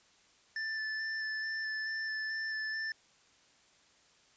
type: tone with vibrato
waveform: square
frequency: 1760 Hz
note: A6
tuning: in tune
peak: -35 dBFS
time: 0.56-2.92 s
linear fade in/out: 2 ms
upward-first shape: square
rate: 2.3 Hz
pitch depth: 10 cents each way
effects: white hiss -65 dBFS RMS until 4.36 s + resampled to 16000 Hz